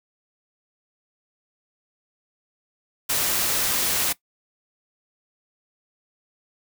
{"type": "noise", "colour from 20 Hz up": "white", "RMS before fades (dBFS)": -23, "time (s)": [3.09, 4.13], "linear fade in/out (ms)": 10, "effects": ["noise-tail reverb RT60 0.1 s tail -19 dB re dry"]}